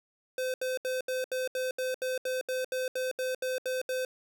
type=tone bursts; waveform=square; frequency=513 Hz; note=C5; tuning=34 cents flat; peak=-30 dBFS; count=16; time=0.38-4.05 s; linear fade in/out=2 ms; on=160 ms; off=74 ms; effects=none